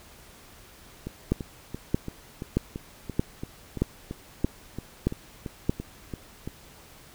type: two click trains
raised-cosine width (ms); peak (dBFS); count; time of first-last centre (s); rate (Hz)
3; -20 / -9; 17 / 8; 1.07-6.475 / 1.32-5.695; 2.96 / 1.6
effects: pink hiss -51 dBFS RMS until 7.14 s